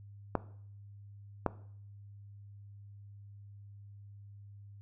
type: clicks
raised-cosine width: 1 ms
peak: -14 dBFS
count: 2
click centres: 0.353 / 1.463 s
effects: noise-tail reverb RT60 0.6 s tail -17 dB re dry + added 101 Hz sine -49 dBFS peak until 4.81 s